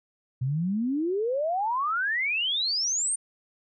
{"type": "exponential sweep", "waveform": "sine", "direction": "up", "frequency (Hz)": [122.4, 9140], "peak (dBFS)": -24, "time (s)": [0.41, 3.16], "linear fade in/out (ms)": 10, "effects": []}